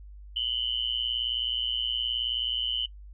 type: tone with amplitude modulation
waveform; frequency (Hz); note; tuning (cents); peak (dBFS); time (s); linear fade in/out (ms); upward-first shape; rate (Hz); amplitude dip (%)
sine; 3000; F#7; +23; -22; 0.36-2.86; 5; sine; 119; 95
effects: noise-tail reverb RT60 0.1 s tail -21 dB re dry + added 50 Hz sine -43 dBFS peak until 3.13 s